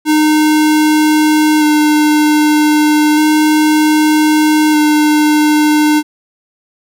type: tone with vibrato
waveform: square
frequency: 304.3 Hz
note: D#4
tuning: 38 cents flat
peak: -8 dBFS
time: 0.05-6.03 s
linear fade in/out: 50 ms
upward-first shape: square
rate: 0.32 Hz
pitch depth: 12 cents each way
effects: none